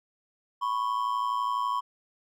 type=ring-modulated tone; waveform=triangle; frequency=1046.5 Hz; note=C6; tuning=in tune; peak=-21 dBFS; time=0.61-1.81 s; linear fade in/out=20 ms; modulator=56 Hz; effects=none